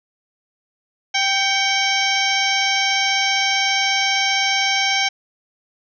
harmonic tone with a mistuned harmonic, 784 Hz, G5, in tune, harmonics 1 / 2 / 3 / 4 / 5 / 6 / 7 / 8, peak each -23 / -26 / -21 / -23 / -28 / -33 / -24 / -29 dBFS, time 1.14-5.09 s, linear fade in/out 10 ms, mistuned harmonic 3, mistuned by -71 cents, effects none

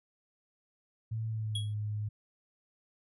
sine tone with pitch glide, 111.5 to 105.49 Hz, A2 to G#2, +23 to +28 cents, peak -32 dBFS, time 1.11-2.09 s, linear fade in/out 10 ms, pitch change -95 cents, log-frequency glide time 1.28-1.65 s
square tone with exponential decay, 3322 Hz, G#7, in tune, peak -32 dBFS, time 1.55-1.74 s, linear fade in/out 5 ms, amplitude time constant 41 ms
effects resampled to 24000 Hz

